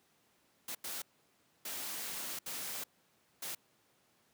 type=noise bursts at uneven times; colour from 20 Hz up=white; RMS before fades=-41 dBFS; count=5; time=0.68-0.75 / 0.84-1.02 / 1.65-2.39 / 2.46-2.84 / 3.42-3.55 s; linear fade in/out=5 ms; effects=pink hiss -71 dBFS RMS until 4.33 s + high-pass 150 Hz 12 dB/octave